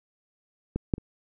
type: clicks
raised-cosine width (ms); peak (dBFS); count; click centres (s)
3; -15 / -10 / -26; 3; 0.76 / 0.938 / 0.981
effects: none